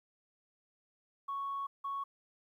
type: tone bursts at uneven times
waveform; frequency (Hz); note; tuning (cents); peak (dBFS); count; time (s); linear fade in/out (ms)
sine; 1109; C#6; 0; -34; 2; 1.28-1.67 / 1.84-2.04; 10
effects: tanh soft clip ceiling -31 dBFS + 12-bit